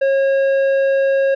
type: tone with tanh clipping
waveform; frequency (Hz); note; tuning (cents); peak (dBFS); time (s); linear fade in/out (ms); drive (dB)
sine; 544; C#5; -33; -14; 0.01-1.35; 10; 9
effects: none